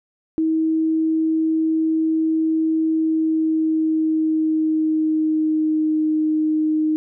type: tone with pitch glide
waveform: sine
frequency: 319.3 to 310.4 Hz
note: D#4 to D#4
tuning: +45 to -4 cents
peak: -16 dBFS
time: 0.38-6.96 s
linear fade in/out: 0 ms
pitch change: -49 cents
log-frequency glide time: 2.89-6.05 s
effects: none